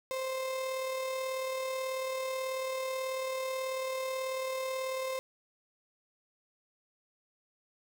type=tone with amplitude modulation; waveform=35% pulse; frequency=523.3 Hz; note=C5; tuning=in tune; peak=-30 dBFS; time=0.11-5.19 s; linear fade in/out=0 ms; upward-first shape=sine; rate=38.3 Hz; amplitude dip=30%; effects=11-bit